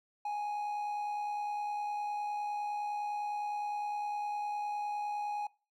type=tone with amplitude modulation; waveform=triangle; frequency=830.6 Hz; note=G#5; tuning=in tune; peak=-30 dBFS; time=0.25-5.47 s; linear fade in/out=5 ms; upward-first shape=sine; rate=69.8 Hz; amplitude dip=30%; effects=noise-tail reverb RT60 0.3 s tail -20 dB re dry